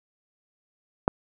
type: click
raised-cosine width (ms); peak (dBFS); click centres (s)
1; -5; 1.079
effects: none